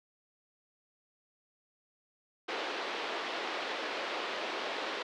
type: band-pass noise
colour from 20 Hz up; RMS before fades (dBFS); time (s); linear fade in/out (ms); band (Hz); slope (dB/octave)
pink; -37; 2.48-5.03; 10; 360 to 4100; 24
effects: none